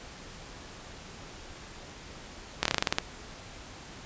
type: slowing click train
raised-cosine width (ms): 0.2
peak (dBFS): -6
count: 10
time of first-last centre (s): 2.63-2.985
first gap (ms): 24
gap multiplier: 1.12
effects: pink hiss -46 dBFS RMS until 4.05 s + resampled to 16000 Hz